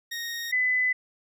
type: tone pair in turn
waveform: 20% pulse / sine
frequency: 1864.7 / 2007 Hz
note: A#6 / B6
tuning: 0 / +27 cents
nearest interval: minor second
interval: 127 cents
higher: second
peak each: -26 / -21 dBFS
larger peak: second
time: 0.11-0.52 / 0.52-0.93 s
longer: neither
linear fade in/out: 10 ms
effects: none